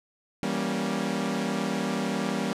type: chord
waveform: sawtooth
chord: E diminished seventh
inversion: none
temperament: equal with one note detuned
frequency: 164.81 / 196 / 235.8 / 277.2 Hz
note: E3 / G3 / Bb3 / Db4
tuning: 0 / 0 / +20 / 0 cents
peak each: -32 / -26 / -27 / -30 dBFS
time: 0.43-2.53 s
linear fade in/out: 0 ms
effects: low-pass 9000 Hz 12 dB/octave